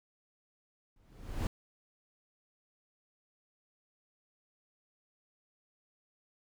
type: noise with exponential growth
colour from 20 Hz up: brown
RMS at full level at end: -29 dBFS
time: 0.96-1.47 s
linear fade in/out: 2 ms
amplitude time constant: 110 ms
effects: none